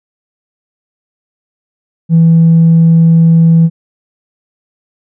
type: tone with tanh clipping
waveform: triangle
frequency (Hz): 164.81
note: E3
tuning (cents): 0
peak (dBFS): -3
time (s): 2.09-3.7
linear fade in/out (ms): 50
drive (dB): 5
effects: none